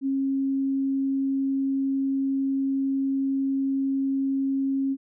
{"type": "tone", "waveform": "sine", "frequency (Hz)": 271.1, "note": "C#4", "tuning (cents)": -38, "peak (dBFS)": -22, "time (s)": [0.01, 4.97], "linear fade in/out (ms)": 50, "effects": []}